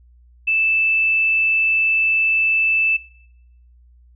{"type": "tone", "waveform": "sine", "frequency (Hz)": 2637, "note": "E7", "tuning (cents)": 0, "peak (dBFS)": -15, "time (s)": [0.47, 2.97], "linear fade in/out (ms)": 10, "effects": ["noise-tail reverb RT60 0.8 s tail -21 dB re dry", "added 60 Hz sine -47 dBFS peak until 4.15 s"]}